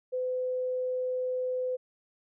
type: tone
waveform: sine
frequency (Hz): 507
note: B4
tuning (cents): +45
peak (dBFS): -28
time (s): 0.12-1.77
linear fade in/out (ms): 20
effects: none